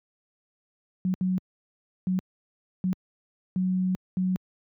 sine tone bursts at uneven times, 185 Hz, F#3, in tune, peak -22 dBFS, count 6, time 1.05-1.14 / 1.21-1.38 / 2.07-2.19 / 2.84-2.93 / 3.56-3.95 / 4.17-4.36 s, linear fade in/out 0 ms, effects high-pass 100 Hz 12 dB/octave

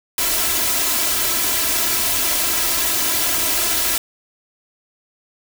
white noise with comb filter, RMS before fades -19 dBFS, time 0.18-3.98 s, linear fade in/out 2 ms, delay 3 ms, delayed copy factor +0.8, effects none

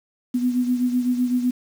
sine beating tone pair, 246.9 / 254.8 Hz, B3 / C4, 0 / -46 cents, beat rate 7.9 Hz, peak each -19 / -26 dBFS, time 0.34-1.51 s, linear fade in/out 10 ms, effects 7-bit

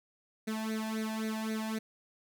sawtooth tone with flanger, 219.4 Hz, A3, 5 cents flat, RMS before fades -35 dBFS, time 0.47-1.79 s, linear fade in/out 10 ms, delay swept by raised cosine 0.48 to 1.2 ms, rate 3.8 Hz, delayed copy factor +0.85, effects none

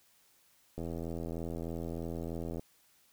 click train, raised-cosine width 2 ms, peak -26 dBFS, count 152, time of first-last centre 0.78-2.595 s, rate 83.2 Hz, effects white hiss -67 dBFS RMS until 3.12 s

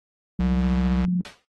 sine tone with pitch glide, 181.4 to 178.8 Hz, F#3 to F3, -34 to +41 cents, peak -20 dBFS, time 0.39-1.21 s, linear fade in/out 2 ms, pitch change -25 cents, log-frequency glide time 1.02-1.09 s
square tone, 65.41 Hz, C2, in tune, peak -24 dBFS, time 0.4-1.05 s, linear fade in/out 0 ms
white noise with exponential decay, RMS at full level -30 dBFS, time 1.25-1.45 s, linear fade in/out 1 ms, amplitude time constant 42 ms
effects low-pass 4000 Hz 12 dB/octave + AAC 32 kbps

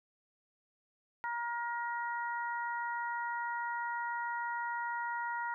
harmonic tone, 473.1 Hz, A#4, 26 cents sharp, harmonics 2 / 3 / 4, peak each -36 / -40 / -42 dBFS, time 1.24-5.54 s, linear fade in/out 0 ms, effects none

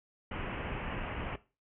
pink low-pass noise, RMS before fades -38 dBFS, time 0.31-1.36 s, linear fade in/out 5 ms, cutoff 3000 Hz, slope 96 dB/octave, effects noise-tail reverb RT60 0.3 s tail -17 dB re dry

